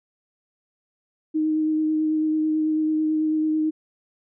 sine tone with vibrato, 311.1 Hz, D#4, in tune, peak -19 dBFS, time 1.34-3.71 s, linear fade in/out 20 ms, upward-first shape sine, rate 9.1 Hz, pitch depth 13 cents each way, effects none

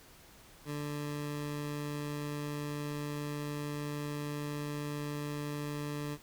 20% pulse tone, 146.83 Hz, D3, in tune, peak -31 dBFS, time 0.65-6.18 s, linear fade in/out 50 ms, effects pink hiss -57 dBFS RMS until 6.22 s

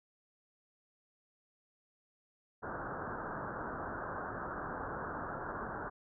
white low-pass noise, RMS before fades -41 dBFS, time 2.62-5.9 s, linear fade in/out 20 ms, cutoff 1600 Hz, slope 96 dB/octave, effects none

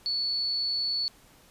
sine tone, 4435 Hz, C#8, in tune, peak -26 dBFS, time 0.06-1.08 s, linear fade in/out 0 ms, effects pink hiss -57 dBFS RMS until 1.5 s + resampled to 32000 Hz

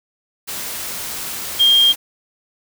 sine tone in noise, 3213 Hz, G7, 42 cents sharp, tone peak -9 dBFS, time 1.59-1.93 s, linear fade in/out 20 ms, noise white, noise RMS -27 dBFS, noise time 0.47-1.96 s, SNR +15 dB, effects none

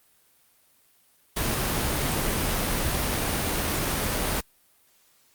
pink noise, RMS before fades -26 dBFS, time 1.36-4.41 s, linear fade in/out 10 ms, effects white hiss -62 dBFS RMS until 5.34 s + Opus 32 kbps

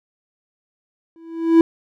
triangle tone with exponential growth, 329.6 Hz, E4, in tune, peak -3 dBFS, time 1.16-1.61 s, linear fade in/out 1 ms, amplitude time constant 97 ms, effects none

